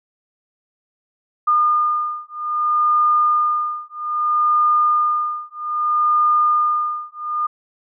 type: beating tone pair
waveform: sine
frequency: 1214 / 1214.62 Hz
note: D#6 / D#6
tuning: -43 / -42 cents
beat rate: 0.62 Hz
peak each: -18 dBFS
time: 1.47-7.47 s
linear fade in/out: 10 ms
effects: none